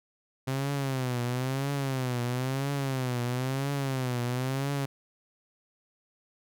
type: tone with vibrato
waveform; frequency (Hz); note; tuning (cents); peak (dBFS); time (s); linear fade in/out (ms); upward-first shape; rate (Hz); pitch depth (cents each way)
sawtooth; 130.81; C3; 0; -24; 0.47-4.86; 10; triangle; 1; 150
effects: none